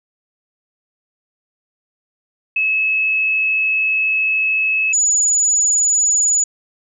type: tone pair in turn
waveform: sine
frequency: 2587 / 6906 Hz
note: E7 / A8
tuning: -33 / -33 cents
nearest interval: octave + perfect fourth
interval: 1700 cents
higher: second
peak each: -14 / -12 dBFS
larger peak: second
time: 2.56-4.93 / 4.93-6.44 s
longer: first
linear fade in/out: 5 ms
effects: none